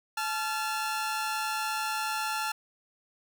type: tone pair together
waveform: sawtooth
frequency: 866 / 1374.7 Hz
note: A5 / F6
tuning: -28 / -28 cents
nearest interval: minor sixth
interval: 800 cents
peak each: -28 / -29 dBFS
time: 0.17-2.52 s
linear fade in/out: 5 ms
effects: none